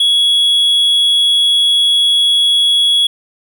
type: tone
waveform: triangle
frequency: 3352 Hz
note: G#7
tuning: 15 cents sharp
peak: -7 dBFS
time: 0-3.07 s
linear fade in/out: 5 ms
effects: none